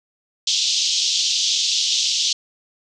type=band-pass noise; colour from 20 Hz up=pink; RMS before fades=-20 dBFS; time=0.47-2.33 s; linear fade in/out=5 ms; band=3100 to 6600 Hz; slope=48 dB/octave; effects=none